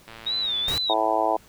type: click train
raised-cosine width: 0.3 ms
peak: -25 dBFS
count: 75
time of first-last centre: 0.08-0.735 s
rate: 113 Hz
type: tone with vibrato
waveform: sine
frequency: 3729 Hz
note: A#7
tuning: in tune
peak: -23 dBFS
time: 0.26-0.94 s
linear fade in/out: 10 ms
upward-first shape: sine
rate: 2.3 Hz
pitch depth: 130 cents each way
type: noise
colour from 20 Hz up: pink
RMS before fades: -31 dBFS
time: 0.68-0.78 s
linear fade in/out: 0 ms
type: harmonic tone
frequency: 109.8 Hz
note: A2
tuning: 3 cents flat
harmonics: 3 / 4 / 5 / 6 / 7 / 8 / 9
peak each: -31 / -31 / -30 / -25 / -25 / -27 / -28 dBFS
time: 0.89-1.37 s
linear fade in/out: 10 ms
effects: pink hiss -53 dBFS RMS until 1.48 s